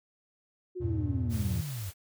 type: linear sweep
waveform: sine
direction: down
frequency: 370 to 85.8 Hz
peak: -34 dBFS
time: 0.75-1.91 s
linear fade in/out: 20 ms
type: chord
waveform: triangle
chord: E diminished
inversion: none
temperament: just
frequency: 82.41 / 98.89 / 118.67 Hz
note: E2 / G2 / Bb2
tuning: 0 / +16 / +31 cents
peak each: -31 dBFS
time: 0.8-1.62 s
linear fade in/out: 20 ms
type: noise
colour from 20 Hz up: white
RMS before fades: -45 dBFS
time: 1.29-1.94 s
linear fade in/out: 50 ms
effects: none